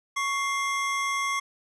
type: tone pair together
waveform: square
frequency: 1112.4 / 2100 Hz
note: C#6 / C7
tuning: +6 / +6 cents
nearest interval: major seventh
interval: 1100 cents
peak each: -28 / -30 dBFS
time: 0.16-1.4 s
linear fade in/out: 10 ms
effects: resampled to 22050 Hz + 10-bit